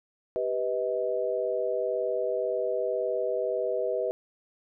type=chord; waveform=sine; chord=G augmented; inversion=none; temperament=equal with one note detuned; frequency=392 / 493.9 / 633.1 Hz; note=G4 / B4 / D#5; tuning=0 / 0 / +30 cents; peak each=-32 / -29 / -30 dBFS; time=0.36-4.11 s; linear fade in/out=0 ms; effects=none